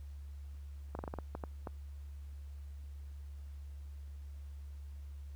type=clicks; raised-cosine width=1 ms; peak=-26 dBFS; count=9; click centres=0.951 / 0.99 / 1.039 / 1.078 / 1.139 / 1.187 / 1.351 / 1.438 / 1.672 s; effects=added 71 Hz sine -44 dBFS peak until 5.35 s + pink hiss -69 dBFS RMS until 5.35 s